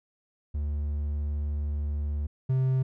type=tone pair in turn; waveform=triangle; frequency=73.42 / 130.82 Hz; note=D2 / C3; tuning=0 / 0 cents; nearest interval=minor seventh; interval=1000 cents; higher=second; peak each=-25 / -20 dBFS; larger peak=second; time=0.54-2.27 / 2.49-2.83 s; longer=first; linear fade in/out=10 ms; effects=none